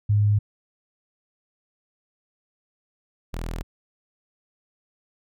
sine / sawtooth tone pair in turn, 103.83 / 41.07 Hz, G#2 / E1, 0 / -6 cents, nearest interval octave + major third, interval 1606 cents, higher first, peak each -16 / -25 dBFS, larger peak first, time 0.09-0.39 / 3.33-3.63 s, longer neither, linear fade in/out 10 ms, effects none

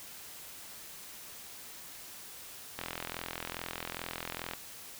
click train, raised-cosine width 0.3 ms, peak -20 dBFS, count 75, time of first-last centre 2.79-4.535 s, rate 42.4 Hz, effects white hiss -48 dBFS RMS until 4.99 s

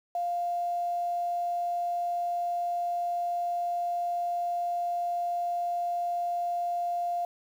sine tone, 698.5 Hz, F5, in tune, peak -27 dBFS, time 0.15-7.25 s, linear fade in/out 2 ms, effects 9-bit

